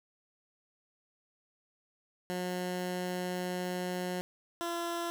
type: tone pair in turn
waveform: 15% pulse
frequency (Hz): 180.7 / 341.1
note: F#3 / F4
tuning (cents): -41 / -41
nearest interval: major seventh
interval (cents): 1100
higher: second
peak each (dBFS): -27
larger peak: neither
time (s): 2.3-4.21 / 4.61-5.1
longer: first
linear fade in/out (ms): 0
effects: none